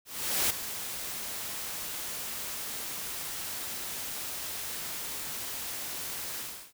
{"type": "noise with ADSR envelope", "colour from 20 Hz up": "white", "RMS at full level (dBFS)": -26, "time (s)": [0.05, 6.73], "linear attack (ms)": 450, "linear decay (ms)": 10, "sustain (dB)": -11, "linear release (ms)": 350, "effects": []}